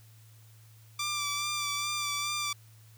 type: tone with vibrato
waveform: 10% pulse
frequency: 1174.7 Hz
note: D6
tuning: in tune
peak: -22 dBFS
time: 0.99-2.53 s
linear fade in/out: 5 ms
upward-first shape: sine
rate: 2.4 Hz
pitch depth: 27 cents each way
effects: added 110 Hz sine -53 dBFS peak until 2.97 s + white hiss -62 dBFS RMS until 2.97 s